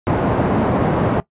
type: band-pass noise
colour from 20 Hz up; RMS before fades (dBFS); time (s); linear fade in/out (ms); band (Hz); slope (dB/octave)
pink; -17; 0.07-1.2; 0; 110 to 880; 12
effects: noise-tail reverb RT60 0.1 s tail -19 dB re dry + resampled to 8000 Hz